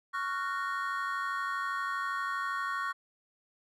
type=chord; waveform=triangle; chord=Gb major seventh; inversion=second; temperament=just; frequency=1110 / 1387.5 / 1480 / 1850 Hz; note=Db6 / F6 / Gb6 / Bb6; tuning=+2 / -12 / 0 / -14 cents; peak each=-32 / -37 / -37 / -37 dBFS; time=0.13-2.93 s; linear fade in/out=20 ms; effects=none